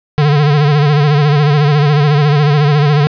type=tone with vibrato; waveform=square; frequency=146.83 Hz; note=D3; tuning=in tune; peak=-8 dBFS; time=0.18-3.07 s; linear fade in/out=0 ms; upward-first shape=sine; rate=14 Hz; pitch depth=70 cents each way; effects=resampled to 11025 Hz + 7-bit